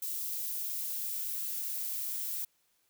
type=noise with high-pass filter sweep; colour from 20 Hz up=violet; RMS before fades=-36 dBFS; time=0.02-2.45 s; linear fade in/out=5 ms; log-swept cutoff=2700 to 890 Hz; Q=0.75; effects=white hiss -73 dBFS RMS until 2.89 s